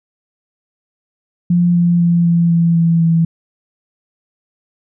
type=tone with pitch steps; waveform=sine; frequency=174.61 / 173 / 171.41 / 169.84 / 168.27 / 166.72 / 165.19 Hz; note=F3 / F3 / F3 / F3 / E3 / E3 / E3; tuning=0 / -16 / -32 / -48 / +36 / +20 / +4 cents; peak=-9 dBFS; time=1.5-3.25 s; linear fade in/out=5 ms; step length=250 ms; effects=none